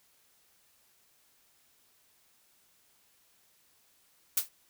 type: noise with exponential decay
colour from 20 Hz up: blue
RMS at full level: -22 dBFS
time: 4.37-4.49 s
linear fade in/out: 5 ms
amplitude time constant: 26 ms
effects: white hiss -67 dBFS RMS until 4.69 s